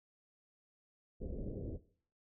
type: low-pass noise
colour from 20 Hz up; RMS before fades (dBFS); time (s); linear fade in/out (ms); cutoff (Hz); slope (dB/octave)
pink; -42; 1.2-1.78; 20; 540; 48
effects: noise-tail reverb RT60 0.5 s tail -17 dB re dry